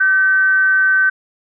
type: tone with frequency modulation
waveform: sine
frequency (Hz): 1531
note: G6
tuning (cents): -41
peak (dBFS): -10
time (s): 0-1.1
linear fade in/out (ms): 10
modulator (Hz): 349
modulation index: 0.22
effects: none